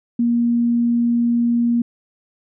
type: tone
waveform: sine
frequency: 236.6 Hz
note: A#3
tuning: 26 cents sharp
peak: -14 dBFS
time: 0.19-1.82 s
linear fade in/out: 5 ms
effects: none